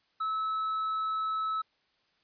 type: tone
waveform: triangle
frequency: 1300 Hz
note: E6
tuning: 24 cents flat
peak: -27 dBFS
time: 0.2-1.62 s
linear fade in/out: 10 ms
effects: white hiss -71 dBFS RMS until 2.23 s + resampled to 11025 Hz